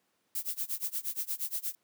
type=noise with tremolo; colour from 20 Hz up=violet; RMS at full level=-32 dBFS; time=0.35-1.75 s; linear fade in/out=2 ms; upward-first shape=sine; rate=8.5 Hz; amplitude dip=95%; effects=pink hiss -75 dBFS RMS until 1.83 s + high-pass 200 Hz 12 dB/octave